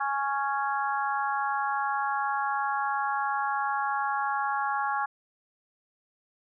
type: harmonic tone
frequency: 277.2 Hz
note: C#4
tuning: in tune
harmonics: 3 / 4 / 5 / 6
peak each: -29 / -31 / -33 / -35 dBFS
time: 0-5.06 s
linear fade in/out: 10 ms
effects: none